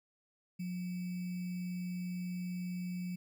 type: tone with sample-and-hold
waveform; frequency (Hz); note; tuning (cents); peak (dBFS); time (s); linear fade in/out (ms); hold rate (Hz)
sine; 179.5; F3; +48; -36; 0.59-3.16; 10; 2450
effects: none